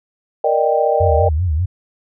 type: chord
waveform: sine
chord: Eb major seventh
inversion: second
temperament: equal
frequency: 466.2 / 587.3 / 622.3 / 784 Hz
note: Bb4 / D5 / Eb5 / G5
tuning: 0 / 0 / 0 / 0 cents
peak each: -18 dBFS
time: 0.44-1.29 s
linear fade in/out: 5 ms
type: tone with vibrato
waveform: sine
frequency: 83.2 Hz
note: E2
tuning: 17 cents sharp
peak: -14 dBFS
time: 1-1.66 s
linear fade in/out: 10 ms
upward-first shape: sine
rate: 5.1 Hz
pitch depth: 190 cents each way
effects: none